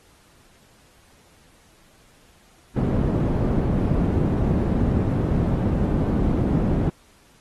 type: low-pass noise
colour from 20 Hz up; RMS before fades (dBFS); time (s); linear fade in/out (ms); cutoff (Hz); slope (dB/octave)
white; -21; 2.76-6.9; 5; 230; 12
effects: pink hiss -56 dBFS RMS until 7.4 s + AAC 32 kbps